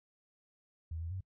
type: tone with pitch steps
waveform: sine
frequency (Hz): 81.1 / 83.4 / 94.1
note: E2 / E2 / F#2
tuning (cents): -28 / +21 / +30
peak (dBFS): -37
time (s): 0.91-1.207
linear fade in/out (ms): 5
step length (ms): 99
effects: noise-tail reverb RT60 0.1 s tail -24 dB re dry